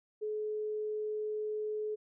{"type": "tone", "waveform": "sine", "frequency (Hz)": 426.7, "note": "G#4", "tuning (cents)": 47, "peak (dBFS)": -33, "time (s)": [0.21, 1.96], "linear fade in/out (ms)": 20, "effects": []}